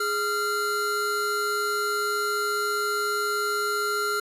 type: tone pair together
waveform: square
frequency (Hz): 415.3 / 1380.9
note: G#4 / F6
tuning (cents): 0 / -20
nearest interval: octave + major sixth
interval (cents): 2080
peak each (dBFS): -30 / -26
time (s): 0-4.2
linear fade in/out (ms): 5
effects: resampled to 32000 Hz